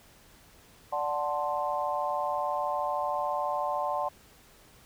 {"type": "chord", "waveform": "sine", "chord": "D dominant seventh", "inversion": "none", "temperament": "equal", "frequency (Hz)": [587.3, 740, 880, 1046.5], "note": ["D5", "F#5", "A5", "C6"], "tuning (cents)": [0, 0, 0, 0], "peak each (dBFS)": -33, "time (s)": [0.92, 4.09], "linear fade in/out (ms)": 10, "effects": ["pink hiss -57 dBFS RMS until 4.85 s"]}